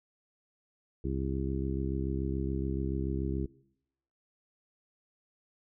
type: harmonic tone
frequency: 67 Hz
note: C2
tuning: 42 cents sharp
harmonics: 1 / 2 / 3 / 4 / 5 / 6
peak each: -34 / -36 / -39 / -40 / -37 / -41 dBFS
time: 1.04-3.46 s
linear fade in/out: 5 ms
effects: noise-tail reverb RT60 0.8 s tail -22 dB re dry